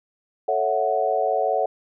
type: chord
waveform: sine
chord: F# minor seventh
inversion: first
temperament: equal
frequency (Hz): 440 / 554.4 / 659.3 / 740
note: A4 / C#5 / E5 / F#5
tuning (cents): 0 / 0 / 0 / 0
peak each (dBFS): -26 / -25 / -25 / -23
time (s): 0.48-1.66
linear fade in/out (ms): 5
effects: none